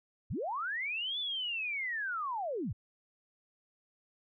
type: linear two-way sweep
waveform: sine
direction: up then down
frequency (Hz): 54.2 to 3528 to 69.4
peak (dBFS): -33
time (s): 0.3-2.73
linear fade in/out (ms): 10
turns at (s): 1.19
effects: none